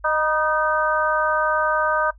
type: harmonic tone with a mistuned harmonic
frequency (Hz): 307.9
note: D#4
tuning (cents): -18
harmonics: 2 / 3 / 4 / 5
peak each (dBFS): -23 / -23 / -23 / -23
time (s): 0.04-2.11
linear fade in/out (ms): 10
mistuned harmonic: 3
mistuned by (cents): +55
effects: noise-tail reverb RT60 0.1 s tail -18 dB re dry + added 50 Hz sine -44 dBFS peak until 2.18 s